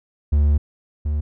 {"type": "tone pair in turn", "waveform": "triangle", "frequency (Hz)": [73.3, 74.41], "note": ["D2", "D2"], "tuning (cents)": [-3, 23], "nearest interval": "unison", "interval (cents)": 26, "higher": "second", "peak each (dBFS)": [-11, -17], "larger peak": "first", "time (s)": [[0.32, 0.58], [1.05, 1.21]], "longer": "first", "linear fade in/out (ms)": 10, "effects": []}